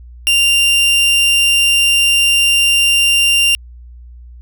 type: tone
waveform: 40% pulse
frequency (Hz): 2785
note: F7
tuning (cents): -5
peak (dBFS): -8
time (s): 0.27-3.55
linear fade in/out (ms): 0
effects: added 60 Hz sine -33 dBFS peak until 4.41 s